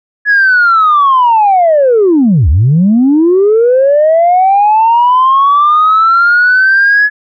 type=linear two-way sweep; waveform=sine; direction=down then up; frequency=1700 to 65.8 to 1700 Hz; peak=-3 dBFS; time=0.25-7.1 s; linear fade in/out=50 ms; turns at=2.49 s; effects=tanh soft clip ceiling -1 dBFS